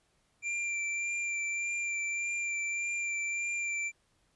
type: tone with vibrato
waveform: square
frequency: 2364 Hz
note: D7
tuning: 11 cents sharp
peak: -32 dBFS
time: 0.42-3.92 s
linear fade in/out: 50 ms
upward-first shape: sine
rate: 1.7 Hz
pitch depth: 16 cents each way
effects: pink hiss -72 dBFS RMS until 4.35 s + resampled to 24000 Hz